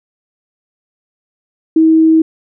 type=tone; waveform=sine; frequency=320.5 Hz; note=E4; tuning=49 cents flat; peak=-5 dBFS; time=1.76-2.22 s; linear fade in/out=5 ms; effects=none